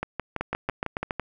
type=two click trains; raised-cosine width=0.5 ms; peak=-12 / -13 dBFS; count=6 / 8; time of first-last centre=0.41-1.108 / 0.03-1.197 s; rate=7.16 / 6 Hz; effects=none